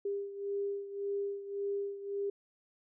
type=beating tone pair; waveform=sine; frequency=400.4 / 402.2 Hz; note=G4 / G4; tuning=+37 / +44 cents; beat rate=1.8 Hz; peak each=-35 / -40 dBFS; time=0.05-2.3 s; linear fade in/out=5 ms; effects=none